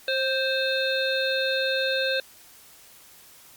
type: harmonic tone with a mistuned harmonic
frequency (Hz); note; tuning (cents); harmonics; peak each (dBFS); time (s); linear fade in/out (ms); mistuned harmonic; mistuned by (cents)
523.3; C5; 0; 1 / 3 / 5 / 7 / 8; -26 / -28 / -32 / -30 / -32; 0.08-2.2; 2; 1; +25
effects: white hiss -51 dBFS RMS until 3.56 s + Opus 48 kbps